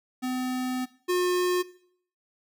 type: tone pair in turn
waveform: square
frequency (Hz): 254.4 / 359.8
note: C4 / F#4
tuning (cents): -48 / -48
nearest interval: tritone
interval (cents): 600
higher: second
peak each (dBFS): -28 / -23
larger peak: second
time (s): 0.22-0.86 / 1.08-1.63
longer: first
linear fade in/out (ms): 20
effects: noise-tail reverb RT60 0.6 s tail -19 dB re dry